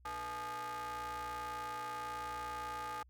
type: ring-modulated tone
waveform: 45% pulse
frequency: 183.8 Hz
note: F#3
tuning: 11 cents flat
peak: -37 dBFS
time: 0.05-3.03 s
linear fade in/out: 5 ms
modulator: 1040 Hz
effects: added 62 Hz sine -60 dBFS peak until 3.09 s